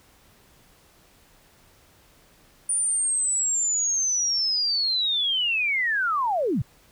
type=linear sweep; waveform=sine; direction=down; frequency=9430 to 92.5 Hz; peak=-21 dBFS; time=2.69-6.62 s; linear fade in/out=5 ms; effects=pink hiss -57 dBFS RMS until 6.91 s